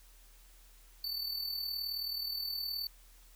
square tone with amplitude modulation, 4500 Hz, C#8, 25 cents sharp, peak -33 dBFS, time 1.04-2.87 s, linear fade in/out 2 ms, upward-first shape sine, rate 39 Hz, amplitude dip 60%, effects added 40 Hz sine -57 dBFS peak until 3.35 s + white hiss -63 dBFS RMS until 3.35 s

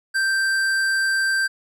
triangle tone with hard clipping, 1568 Hz, G6, in tune, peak -20 dBFS, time 0.14-1.48 s, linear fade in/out 20 ms, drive 16 dB, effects none

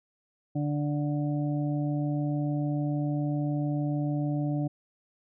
harmonic tone, 146.83 Hz, D3, in tune, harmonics 1 / 2 / 4 / 5, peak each -28 / -30 / -39 / -42 dBFS, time 0.55-4.68 s, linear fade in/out 10 ms, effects none

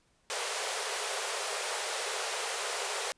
pink high-pass noise, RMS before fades -34 dBFS, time 0.3-3.12 s, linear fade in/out 0 ms, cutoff 400 Hz, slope 96 dB/octave, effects pink hiss -70 dBFS RMS until 3.17 s + resampled to 22050 Hz

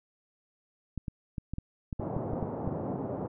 clicks, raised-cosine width 5 ms, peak -22 dBFS, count 11, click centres 0.977 / 1.082 / 1.382 / 1.536 / 1.584 / 1.928 / 1.997 / 2.166 / 2.334 / 2.427 / 2.676 s
pink band-pass noise, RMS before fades -35 dBFS, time 1.99-3.28 s, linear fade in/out 20 ms, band 110 to 820 Hz, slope 24 dB/octave
effects none

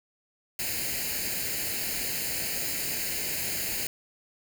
white noise with comb filter, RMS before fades -31 dBFS, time 0.59-3.87 s, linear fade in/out 2 ms, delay 0.43 ms, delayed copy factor +0.75, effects none

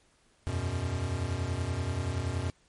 square chord, E suspended second, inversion none, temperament equal with one note detuned, 82.41 / 92.93 / 123.47 Hz, E2 / F#2 / B2, 0 / +8 / 0 cents, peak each -36 / -33 / -36 dBFS, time 0.47-2.5 s, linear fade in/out 0 ms, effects pink hiss -66 dBFS RMS until 2.68 s + MP3 48 kbps

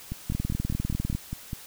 two click trains, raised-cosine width 5 ms, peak -15 / -19 dBFS, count 18 / 8, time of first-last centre 0.3-1.15 / 0.12-1.531 s, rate 20 / 4.96 Hz, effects white hiss -46 dBFS RMS until 1.66 s

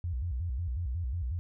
sine tone with vibrato, 73.42 Hz, D2, in tune, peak -30 dBFS, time 0.04-1.39 s, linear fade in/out 0 ms, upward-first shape square, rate 5.5 Hz, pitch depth 290 cents each way, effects none

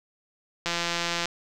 click train, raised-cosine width 0.2 ms, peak -10 dBFS, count 103, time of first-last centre 0.66-1.256 s, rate 171 Hz, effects none

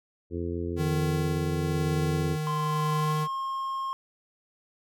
harmonic tone, 85.9 Hz, F2, 28 cents flat, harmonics 1 / 2 / 3 / 4 / 5 / 6, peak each -33 / -39 / -36 / -34 / -36 / -46 dBFS, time 0.3-2.38 s, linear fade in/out 50 ms
square tone with tremolo, 153.8 Hz, D#3, 20 cents flat, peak -26 dBFS, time 0.76-3.28 s, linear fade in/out 50 ms, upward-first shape sine, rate 1 Hz, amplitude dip 30%
triangle tone with pitch glide, 1046 to 1072.9 Hz, C6 to C6, -1 to +43 cents, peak -27 dBFS, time 2.47-3.93 s, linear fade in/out 0 ms, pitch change +44 cents, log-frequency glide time 2.98-3.14 s
effects none

